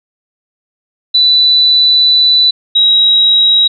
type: tone pair in turn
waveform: sine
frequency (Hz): 3978 / 3836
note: B7 / A#7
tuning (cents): +12 / +49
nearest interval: minor second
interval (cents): 63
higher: first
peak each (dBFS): -5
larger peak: neither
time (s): 1.14-2.51 / 2.75-3.68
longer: first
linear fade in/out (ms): 10
effects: none